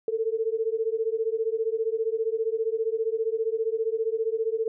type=beating tone pair; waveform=sine; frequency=440 / 455 Hz; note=A4 / A#4; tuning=0 / -42 cents; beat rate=15 Hz; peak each=-27 dBFS; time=0.08-4.68 s; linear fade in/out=2 ms; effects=none